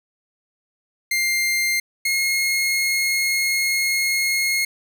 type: tone pair in turn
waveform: sawtooth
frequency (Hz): 2100 / 2155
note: C7 / C#7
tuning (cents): +6 / -49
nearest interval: unison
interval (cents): 45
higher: second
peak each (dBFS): -15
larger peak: neither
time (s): 1.11-1.8 / 2.05-4.65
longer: second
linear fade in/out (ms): 5
effects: none